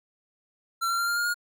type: tone with pitch steps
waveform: square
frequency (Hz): 1357 / 1371.2 / 1385.5 / 1400 / 1414.6 / 1429.4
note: E6 / F6 / F6 / F6 / F6 / F6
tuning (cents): +50 / -32 / -14 / +4 / +22 / +40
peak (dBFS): -25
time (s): 0.81-1.344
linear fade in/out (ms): 20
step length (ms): 89
effects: none